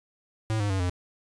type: tone with pitch steps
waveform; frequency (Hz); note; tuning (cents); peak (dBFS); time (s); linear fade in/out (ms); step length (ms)
square; 110 / 102.63 / 95.76 / 89.35; A2 / G#2 / G2 / F2; 0 / -20 / -40 / +40; -25; 0.5-0.896; 0; 99
effects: resampled to 22050 Hz